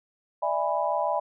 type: chord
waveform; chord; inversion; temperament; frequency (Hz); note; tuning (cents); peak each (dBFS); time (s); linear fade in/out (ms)
sine; E dominant seventh; third; just; 593.3 / 659.3 / 824.1 / 988.9; D5 / E5 / G#5 / B5; +18 / 0 / -14 / +2; -29; 0.42-1.2; 10
effects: none